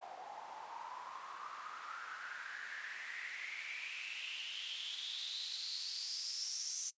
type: noise with band-pass filter sweep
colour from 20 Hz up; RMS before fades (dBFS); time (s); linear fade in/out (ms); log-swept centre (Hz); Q
white; -45; 0.01-6.91; 20; 730 to 6200; 7.1
effects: noise-tail reverb RT60 0.1 s tail -19 dB re dry + resampled to 16000 Hz